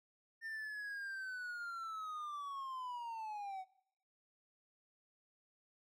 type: linear sweep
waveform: triangle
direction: down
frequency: 1813 to 740 Hz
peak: -40 dBFS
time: 0.41-3.65 s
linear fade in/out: 50 ms
effects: noise-tail reverb RT60 0.7 s tail -21 dB re dry